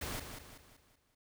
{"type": "noise with echo", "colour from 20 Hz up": "pink", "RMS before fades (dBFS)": -40, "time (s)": [0.01, 0.2], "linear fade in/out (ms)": 5, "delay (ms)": 190, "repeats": 5, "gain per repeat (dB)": -7, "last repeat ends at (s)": 1.15, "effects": []}